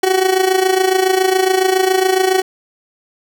30% pulse tone with amplitude modulation, 376.1 Hz, F#4, 28 cents sharp, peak -6 dBFS, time 0.03-2.42 s, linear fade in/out 5 ms, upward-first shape sine, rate 27.2 Hz, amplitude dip 70%, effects none

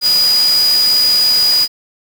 sine tone in noise, 4913 Hz, D#8, 23 cents flat, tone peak -9 dBFS, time 0.01-1.68 s, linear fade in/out 50 ms, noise white, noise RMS -22 dBFS, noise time 0.01-1.68 s, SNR +10 dB, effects none

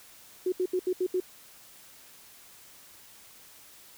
sine tone bursts, 366.7 Hz, F#4, 15 cents flat, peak -24 dBFS, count 6, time 0.46-1.202 s, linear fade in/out 5 ms, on 62 ms, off 74 ms, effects white hiss -53 dBFS RMS until 3.97 s

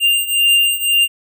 square beating tone pair, 2794 / 2795.9 Hz, F7 / F7, 0 / +1 cents, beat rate 1.9 Hz, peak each -14 / -17 dBFS, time 0-1.08 s, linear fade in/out 50 ms, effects none

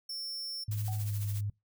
40% pulse tone, 5400 Hz, E8, 41 cents sharp, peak -36 dBFS, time 0.09-0.64 s, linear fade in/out 5 ms
sine tone with pitch glide, 105.4 to 102.58 Hz, G#2 to G#2, +26 to -21 cents, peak -31 dBFS, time 0.68-1.5 s, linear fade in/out 5 ms, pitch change -47 cents, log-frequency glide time 0.88-1.3 s
blue noise with tremolo, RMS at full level -43 dBFS, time 0.71-1.41 s, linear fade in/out 5 ms, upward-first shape sine, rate 14 Hz, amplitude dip 60%
sine tone with exponential decay, 757 Hz, F#5, 39 cents sharp, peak -39 dBFS, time 0.88-1.11 s, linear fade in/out 1 ms, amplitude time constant 50 ms
effects noise-tail reverb RT60 0.2 s tail -23 dB re dry

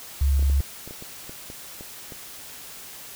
sine tone, 69.3 Hz, C#2, in tune, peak -17 dBFS, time 0.21-0.61 s, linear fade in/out 5 ms
clicks, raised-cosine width 2 ms, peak -26 dBFS, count 11, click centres 0.394 / 0.426 / 0.499 / 0.604 / 0.876 / 0.909 / 1.024 / 1.295 / 1.501 / 1.809 / 2.122 s
effects white hiss -41 dBFS RMS until 3.15 s

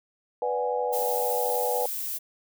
sine chord, G# half-diminished seventh, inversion first, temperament equal, 493.9 / 587.3 / 740 / 830.6 Hz, B4 / D5 / F#5 / G#5, 0 / 0 / 0 / 0 cents, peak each -27 / -33 / -33 / -30 dBFS, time 0.42-1.86 s, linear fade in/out 2 ms
violet noise, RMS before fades -32 dBFS, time 0.92-2.19 s, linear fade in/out 20 ms
effects none

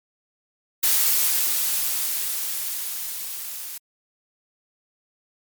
blue noise with level ramp, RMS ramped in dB -18 to -34 dBFS, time 0.83-3.78 s, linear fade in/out 5 ms, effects MP3 96 kbps

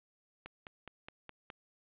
click train, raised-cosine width 0.3 ms, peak -29 dBFS, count 6, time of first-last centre 0.46-1.502 s, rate 4.8 Hz, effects resampled to 8000 Hz + 10-bit

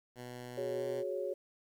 10% pulse tone with pitch glide, 123.47 to 126.5 Hz, B2 to B2, 0 to +42 cents, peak -36 dBFS, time 0.15-1.04 s, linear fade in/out 50 ms, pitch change +42 cents, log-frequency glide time 0.7-0.85 s
sine chord, F# suspended second, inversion none, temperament equal, 370 / 415.3 / 554.4 Hz, F#4 / G#4 / C#5, 0 / 0 / 0 cents, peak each -39 / -40 / -37 dBFS, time 0.57-1.34 s, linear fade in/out 10 ms
effects 11-bit

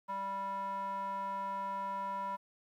square tone with band-pass filter, 196 Hz, G3, in tune, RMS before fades -38 dBFS, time 0.08-2.37 s, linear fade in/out 20 ms, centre 1000 Hz, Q 5.5, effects 12-bit

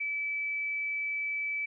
sine tone, 2305 Hz, D7, 33 cents flat, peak -30 dBFS, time 0-1.66 s, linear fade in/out 10 ms, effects none

